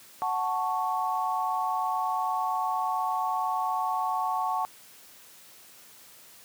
sine chord, F# minor, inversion none, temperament equal, 740 / 880 / 1108.7 Hz, F#5 / A5 / C#6, 0 / 0 / 0 cents, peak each -30 dBFS, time 0.22-4.65 s, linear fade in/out 0 ms, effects white hiss -52 dBFS RMS until 6.44 s + high-pass 100 Hz 12 dB/octave

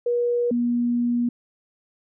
sine tone pair in turn, 480.8 / 240.1 Hz, B4 / B3, -46 / -49 cents, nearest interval octave, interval 1203 cents, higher first, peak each -19 dBFS, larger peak neither, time 0.06-0.51 / 0.51-1.29 s, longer second, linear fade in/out 5 ms, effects none

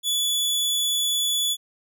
sawtooth tone, 3434 Hz, A7, 43 cents flat, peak -18 dBFS, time 0.03-1.57 s, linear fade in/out 50 ms, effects none

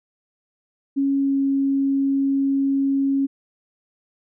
sine tone with pitch glide, 275.9 to 274.2 Hz, C#4 to C#4, -8 to -19 cents, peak -17 dBFS, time 0.96-3.27 s, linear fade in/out 20 ms, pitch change -11 cents, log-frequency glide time 1.19-1.37 s, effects none

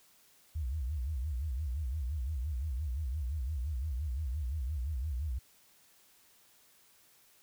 sine tone with vibrato, 69.3 Hz, C#2, in tune, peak -32 dBFS, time 0.55-5.39 s, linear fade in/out 10 ms, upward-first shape sine, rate 5.8 Hz, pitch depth 260 cents each way, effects white hiss -64 dBFS RMS until 7.42 s

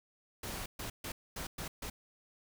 pink noise bursts at uneven times, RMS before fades -41 dBFS, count 6, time 0.43-0.66 / 0.79-0.9 / 1.04-1.12 / 1.36-1.47 / 1.58-1.68 / 1.82-1.9 s, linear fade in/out 5 ms, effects none

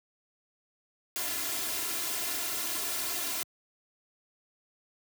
white noise with comb filter, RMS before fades -33 dBFS, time 1.16-3.43 s, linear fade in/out 0 ms, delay 2.9 ms, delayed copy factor +0.9, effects high-pass 100 Hz 12 dB/octave

